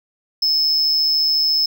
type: tone with amplitude modulation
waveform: triangle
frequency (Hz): 5210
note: E8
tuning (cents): -21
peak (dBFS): -11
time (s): 0.42-1.66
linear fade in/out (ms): 5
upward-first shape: sine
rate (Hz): 154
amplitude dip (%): 50
effects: none